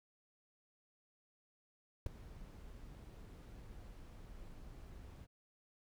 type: noise with ADSR envelope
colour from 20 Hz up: brown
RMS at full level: -36 dBFS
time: 2.06-5.27 s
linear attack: 4 ms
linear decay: 8 ms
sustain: -17 dB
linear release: 30 ms
effects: none